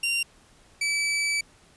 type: tone pair in turn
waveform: sawtooth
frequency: 2768 / 2304 Hz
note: F7 / D7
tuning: -16 / -34 cents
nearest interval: minor third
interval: 318 cents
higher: first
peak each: -20 dBFS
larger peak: neither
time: 0.03-0.23 / 0.81-1.41 s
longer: second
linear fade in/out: 5 ms
effects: pink hiss -57 dBFS RMS until 1.76 s + resampled to 24000 Hz